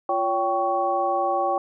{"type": "tone cluster", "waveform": "sine", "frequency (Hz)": [348.5, 564, 779, 1117], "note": ["F4", "C#5", "G5", "C#6"], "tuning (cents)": [-4, 30, -11, 13], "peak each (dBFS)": [-30, -26, -23, -27], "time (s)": [0.09, 1.58], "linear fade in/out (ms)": 2, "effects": []}